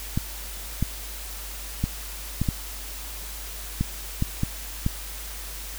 clicks, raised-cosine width 5 ms, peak -10 dBFS, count 9, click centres 0.175 / 0.826 / 1.84 / 2.416 / 2.488 / 3.81 / 4.224 / 4.434 / 4.864 s, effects added 50 Hz sine -37 dBFS peak until 5.78 s + white hiss -38 dBFS RMS until 5.78 s

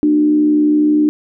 sine tone with frequency modulation, 300.3 Hz, D4, 39 cents sharp, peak -9 dBFS, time 0.03-1.09 s, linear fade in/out 0 ms, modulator 72.3 Hz, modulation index 0.37, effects none

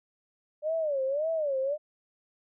sine tone with vibrato, 587.3 Hz, D5, in tune, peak -26 dBFS, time 0.62-1.78 s, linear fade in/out 50 ms, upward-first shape sine, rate 1.8 Hz, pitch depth 190 cents each way, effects none

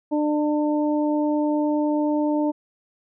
harmonic tone, 299.2 Hz, D4, 32 cents sharp, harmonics 1 / 2 / 3, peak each -20 / -26 / -30 dBFS, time 0.11-2.52 s, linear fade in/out 20 ms, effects none

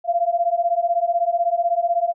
sine beating tone pair, 680 / 696 Hz, F5 / F5, -46 / -6 cents, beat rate 16 Hz, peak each -20 dBFS, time 0.04-2.14 s, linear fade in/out 50 ms, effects none

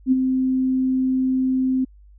sine tone with ADSR envelope, 259.9 Hz, C4, 11 cents flat, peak -11 dBFS, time 0.06-1.85 s, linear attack 58 ms, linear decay 24 ms, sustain -6 dB, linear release 12 ms, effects added 50 Hz sine -45 dBFS peak until 2.18 s

